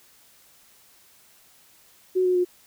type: tone with pitch steps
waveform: sine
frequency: 370 / 364.3 / 358.6 Hz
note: F#4 / F#4 / F4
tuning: 0 / -27 / +46 cents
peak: -18 dBFS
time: 2.15-2.45 s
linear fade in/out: 20 ms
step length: 100 ms
effects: white hiss -56 dBFS RMS until 2.66 s